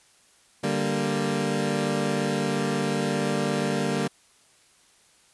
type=chord; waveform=20% pulse; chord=G minor; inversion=second; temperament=equal; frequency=146.83 / 196 / 233.1 Hz; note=D3 / G3 / Bb3; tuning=0 / 0 / 0 cents; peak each=-24 / -23 / -23 dBFS; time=0.63-4.08 s; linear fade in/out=10 ms; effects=white hiss -59 dBFS RMS until 5.33 s + resampled to 24000 Hz